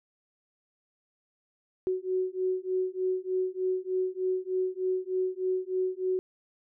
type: beating tone pair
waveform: sine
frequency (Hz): 370 / 373.3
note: F#4 / F#4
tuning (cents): 0 / +15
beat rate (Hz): 3.3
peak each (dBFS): -30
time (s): 1.87-6.19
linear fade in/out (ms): 0
effects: none